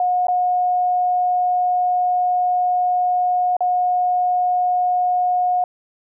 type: tone with dropouts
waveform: sine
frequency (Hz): 723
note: F#5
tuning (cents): -40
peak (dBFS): -15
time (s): 0-5.64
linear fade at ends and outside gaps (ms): 2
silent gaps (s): 0.27-0.283 / 3.567-3.606
effects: none